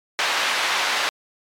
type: band-pass noise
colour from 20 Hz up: pink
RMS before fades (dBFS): -22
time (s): 0.19-1.09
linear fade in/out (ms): 0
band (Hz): 990 to 4200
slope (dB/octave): 12
effects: MP3 96 kbps